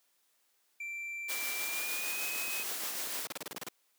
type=tone with pitch glide; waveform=triangle; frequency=2349 to 2532 Hz; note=D7 to D#7; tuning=0 to +30 cents; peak=-36 dBFS; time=0.8-2.63 s; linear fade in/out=5 ms; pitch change=+130 cents; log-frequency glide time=1.58-2.26 s
type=noise with tremolo; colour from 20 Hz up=white; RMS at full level=-36 dBFS; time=1.28-3.27 s; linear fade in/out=20 ms; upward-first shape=triangle; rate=6.5 Hz; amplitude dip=30%
type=click train; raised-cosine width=2 ms; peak=-35 dBFS; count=12; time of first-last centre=2.36-3.666 s; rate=8.42 Hz
type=noise bursts; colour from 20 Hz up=pink; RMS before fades=-38 dBFS; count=9; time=3.25-3.686 s; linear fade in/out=0 ms; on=20 ms; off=32 ms
effects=white hiss -73 dBFS RMS until 3.98 s + high-pass 300 Hz 12 dB/octave